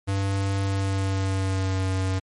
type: tone with pitch glide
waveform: square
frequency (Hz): 98 to 94.5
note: G2 to F#2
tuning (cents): 0 to +37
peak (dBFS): -23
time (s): 0.07-2.2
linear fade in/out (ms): 20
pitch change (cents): -63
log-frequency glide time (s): 0.61-1.88
effects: MP3 48 kbps